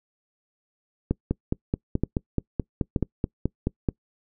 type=two click trains; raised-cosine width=3 ms; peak=-10 / -9 dBFS; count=12 / 4; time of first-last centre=1.31-3.671 / 1.11-3.888 s; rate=4.66 / 1.08 Hz; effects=noise-tail reverb RT60 0.1 s tail -25 dB re dry